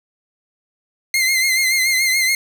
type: tone with vibrato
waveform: sawtooth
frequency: 2093 Hz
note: C7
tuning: in tune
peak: -11 dBFS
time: 1.14-2.35 s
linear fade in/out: 2 ms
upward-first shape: triangle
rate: 7 Hz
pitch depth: 60 cents each way
effects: none